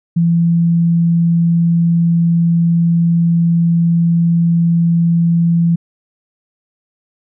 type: tone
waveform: sine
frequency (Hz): 168.7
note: E3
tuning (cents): +40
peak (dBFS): -9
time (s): 0.16-5.76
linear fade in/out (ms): 10
effects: none